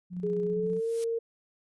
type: tone with tremolo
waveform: sine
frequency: 179 Hz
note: F3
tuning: 43 cents sharp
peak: -31 dBFS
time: 0.1-0.81 s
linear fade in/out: 50 ms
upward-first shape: square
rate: 15 Hz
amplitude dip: 35%
type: tone with pitch glide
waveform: sine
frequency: 416.3 to 459.3 Hz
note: G#4 to A#4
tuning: +4 to -26 cents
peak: -27 dBFS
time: 0.23-1.19 s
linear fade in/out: 10 ms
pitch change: +170 cents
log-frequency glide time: 0.44-0.9 s
type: noise with exponential growth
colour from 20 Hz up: blue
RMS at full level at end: -38 dBFS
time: 0.62-1.04 s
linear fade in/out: 0 ms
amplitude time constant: 90 ms
effects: resampled to 24000 Hz